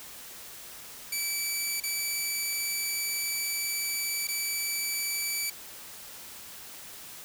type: tone with dropouts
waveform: 10% pulse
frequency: 2307 Hz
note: D7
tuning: 31 cents flat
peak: -20 dBFS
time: 1.12-5.5 s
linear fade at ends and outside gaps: 5 ms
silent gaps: 1.802-1.835 / 4.272-4.285 s
effects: white hiss -45 dBFS RMS until 7.24 s